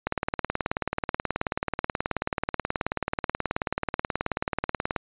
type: click train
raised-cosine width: 0.5 ms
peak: -10 dBFS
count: 92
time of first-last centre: 0.07-4.962 s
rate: 18.6 Hz
effects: resampled to 8000 Hz